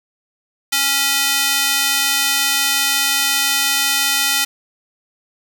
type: tone with high-pass filter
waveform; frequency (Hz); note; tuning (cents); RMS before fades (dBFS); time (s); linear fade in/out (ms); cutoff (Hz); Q
square; 277.2; C#4; 0; -17; 0.72-4.45; 10; 2300; 0.67
effects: none